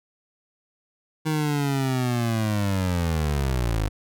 25% pulse linear sweep, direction down, 157.8 to 49.59 Hz, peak -18 dBFS, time 1.25-3.89 s, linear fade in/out 20 ms, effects none

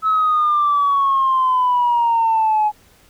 sine exponential sweep, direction down, 1302 to 840 Hz, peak -12 dBFS, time 0.02-2.72 s, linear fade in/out 50 ms, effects tanh soft clip ceiling -9 dBFS + pink hiss -52 dBFS RMS until 3.09 s

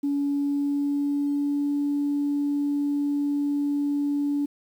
sine tone with pitch glide, 283.8 to 287.4 Hz, C#4 to D4, +41 to -37 cents, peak -21 dBFS, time 0.03-4.46 s, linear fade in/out 10 ms, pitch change +22 cents, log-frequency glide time 0.27-1.73 s, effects tanh soft clip ceiling -18 dBFS + 9-bit

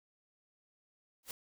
white noise with exponential growth, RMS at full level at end -37 dBFS, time 1.23-1.31 s, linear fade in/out 2 ms, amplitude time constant 16 ms, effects none

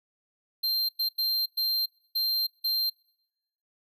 square tone bursts at uneven times, 4163 Hz, C8, 10 cents flat, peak -25 dBFS, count 6, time 0.63-0.89 / 0.99-1.09 / 1.18-1.46 / 1.57-1.86 / 2.15-2.47 / 2.64-2.9 s, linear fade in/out 10 ms, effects noise-tail reverb RT60 0.9 s tail -26 dB re dry

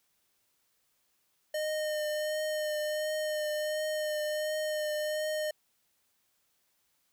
square tone with vibrato, 611 Hz, D#5, 32 cents flat, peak -31 dBFS, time 1.54-5.51 s, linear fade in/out 5 ms, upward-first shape triangle, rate 1.4 Hz, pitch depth 20 cents each way, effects white hiss -74 dBFS RMS until 7.12 s

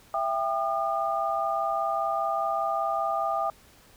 sine tone cluster, 665 / 790 / 1214 Hz, E5 / G5 / D#6, +15 / +13 / -43 cents, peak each -29 dBFS, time 0.14-3.5 s, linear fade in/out 2 ms, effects pink hiss -56 dBFS RMS until 3.96 s

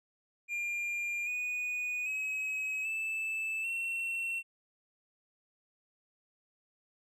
triangle tone with pitch steps, 2400 / 2475 / 2552 / 2631 / 2713 Hz, D7 / D#7 / D#7 / E7 / E7, +37 / -10 / +43 / -4 / +49 cents, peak -31 dBFS, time 0.48-4.43 s, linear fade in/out 50 ms, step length 790 ms, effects none

